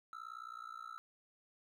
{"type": "tone with amplitude modulation", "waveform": "triangle", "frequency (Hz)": 1318.5, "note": "E6", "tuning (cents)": 0, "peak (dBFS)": -40, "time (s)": [0.13, 0.98], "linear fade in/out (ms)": 0, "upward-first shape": "sine", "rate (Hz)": 59.2, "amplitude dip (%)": 100, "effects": []}